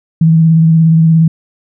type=tone with vibrato; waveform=sine; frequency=162.2 Hz; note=E3; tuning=28 cents flat; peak=-4 dBFS; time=0.21-1.28 s; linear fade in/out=5 ms; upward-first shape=sine; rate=17 Hz; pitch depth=25 cents each way; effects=none